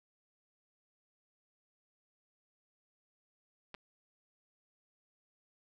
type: clicks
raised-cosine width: 0.3 ms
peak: -30 dBFS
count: 2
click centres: 3.743 / 3.748 s
effects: none